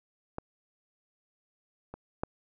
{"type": "clicks", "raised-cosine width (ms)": 1, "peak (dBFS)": [-21, -27, -16], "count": 3, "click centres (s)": [0.384, 1.94, 2.235], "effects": []}